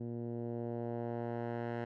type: tone with low-pass filter sweep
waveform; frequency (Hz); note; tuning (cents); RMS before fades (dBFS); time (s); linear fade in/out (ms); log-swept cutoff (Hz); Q
10% pulse; 118; A#2; +22; -39; 0-1.85; 10; 290 to 1700; 0.96
effects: none